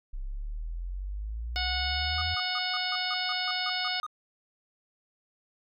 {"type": "exponential sweep", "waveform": "sine", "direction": "up", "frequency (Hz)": [31.83, 85.2], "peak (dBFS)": -32, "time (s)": [0.13, 2.35], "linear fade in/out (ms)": 10}
{"type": "harmonic tone", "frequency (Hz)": 733, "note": "F#5", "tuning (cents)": -16, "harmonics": [1, 2, 3, 4, 5, 6, 7], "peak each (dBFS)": [-36, -36, -36, -36, -36, -36, -36], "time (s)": [1.56, 4], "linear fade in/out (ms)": 0}
{"type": "tone bursts", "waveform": "triangle", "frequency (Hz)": 1237, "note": "D#6", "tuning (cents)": -10, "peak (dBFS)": -31, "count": 11, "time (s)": [2.18, 4.065], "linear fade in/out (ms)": 2, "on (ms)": 35, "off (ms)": 150}
{"effects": []}